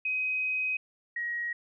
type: tone pair in turn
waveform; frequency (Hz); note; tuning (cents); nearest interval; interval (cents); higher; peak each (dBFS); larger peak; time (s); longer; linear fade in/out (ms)
sine; 2520 / 1895.5; D#7 / A#6; +21 / +28; perfect fourth; 493; first; -27 / -30; first; 0.05-0.77 / 1.16-1.53; first; 5
effects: none